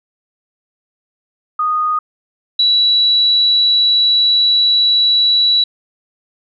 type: tone pair in turn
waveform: sine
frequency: 1237 / 3927 Hz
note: D#6 / B7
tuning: -10 / -11 cents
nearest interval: octave + minor sixth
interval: 1999 cents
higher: second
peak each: -13 / -9 dBFS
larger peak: second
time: 1.59-1.99 / 2.59-5.64 s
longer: second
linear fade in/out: 5 ms
effects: none